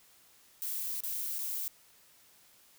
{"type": "noise with dropouts", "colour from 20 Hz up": "violet", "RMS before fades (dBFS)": -36, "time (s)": [0.62, 1.68], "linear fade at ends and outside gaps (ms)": 0, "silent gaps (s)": [[1.005, 1.036], [1.385, 1.389]], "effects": ["white hiss -62 dBFS RMS until 2.78 s"]}